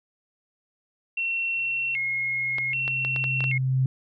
sine tone with vibrato, 2421 Hz, D#7, 48 cents flat, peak -24 dBFS, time 1.17-3.58 s, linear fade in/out 5 ms, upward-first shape square, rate 0.64 Hz, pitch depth 200 cents each way
sine tone with exponential growth, 130.81 Hz, C3, in tune, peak -18 dBFS, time 1.56-3.86 s, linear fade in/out 2 ms, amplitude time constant 500 ms
clicks, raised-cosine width 0.3 ms, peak -17 dBFS, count 7, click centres 2.584 / 2.879 / 3.049 / 3.162 / 3.241 / 3.406 / 3.441 s
effects none

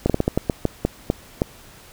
slowing click train, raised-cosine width 2 ms, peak -4 dBFS, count 11, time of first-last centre 0.06-1.419 s, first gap 37 ms, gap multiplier 1.27, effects pink hiss -46 dBFS RMS until 1.92 s

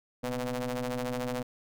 sawtooth ring-modulated tone, 126.6 Hz, B2, 43 cents sharp, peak -24 dBFS, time 0.23-1.43 s, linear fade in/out 10 ms, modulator 373 Hz, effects none

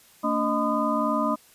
sine tone cluster, 225.9 / 289 / 619 / 1012 / 1229 Hz, A3 / D4 / D#5 / B5 / D#6, +46 / -28 / -9 / +42 / -22 cents, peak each -28 dBFS, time 0.23-1.36 s, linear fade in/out 20 ms, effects white hiss -55 dBFS RMS until 1.54 s + resampled to 32000 Hz

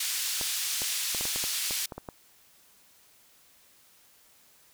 pink band-pass noise, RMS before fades -31 dBFS, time 0-1.86 s, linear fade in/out 5 ms, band 3400 to 15000 Hz, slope 12 dB/octave
clicks, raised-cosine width 1 ms, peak -23 dBFS, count 11, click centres 0.412 / 0.819 / 1.148 / 1.21 / 1.254 / 1.36 / 1.44 / 1.709 / 1.922 / 1.98 / 2.088 s
effects white hiss -60 dBFS RMS until 4.73 s

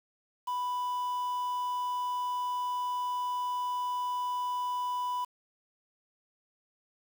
triangle tone with quantisation, 990 Hz, B5, 4 cents sharp, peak -28 dBFS, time 0.47-5.25 s, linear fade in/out 10 ms, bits 8, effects none

